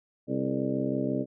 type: harmonic tone with a mistuned harmonic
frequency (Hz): 66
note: C2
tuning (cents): +16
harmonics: 2 / 3 / 4 / 5 / 6 / 7 / 8 / 9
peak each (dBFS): -35 / -34 / -30 / -34 / -36 / -39 / -44 / -35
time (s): 0.27-1.26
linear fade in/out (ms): 50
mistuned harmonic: 6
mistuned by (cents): +74
effects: none